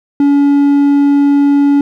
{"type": "tone", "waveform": "triangle", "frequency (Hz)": 283.8, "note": "C#4", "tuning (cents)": 41, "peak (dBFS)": -4, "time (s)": [0.2, 1.81], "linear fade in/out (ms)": 2, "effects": []}